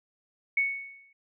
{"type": "tone with exponential decay", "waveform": "sine", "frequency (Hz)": 2217, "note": "C#7", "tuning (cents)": 0, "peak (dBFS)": -20, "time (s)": [0.57, 1.13], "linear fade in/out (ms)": 5, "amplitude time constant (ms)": 120, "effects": []}